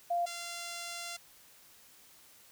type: tone pair in turn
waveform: sine / 5% pulse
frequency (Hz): 695 / 689.8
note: F5 / F5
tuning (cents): -9 / -22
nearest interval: unison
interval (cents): 13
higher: first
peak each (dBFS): -28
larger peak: neither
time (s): 0.1-0.26 / 0.26-1.17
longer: second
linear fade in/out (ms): 10
effects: white hiss -59 dBFS RMS until 2.51 s